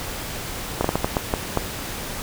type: slowing click train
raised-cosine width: 1 ms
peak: -5 dBFS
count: 8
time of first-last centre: 0.81-1.573 s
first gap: 34 ms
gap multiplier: 1.38
effects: pink hiss -31 dBFS RMS until 2.22 s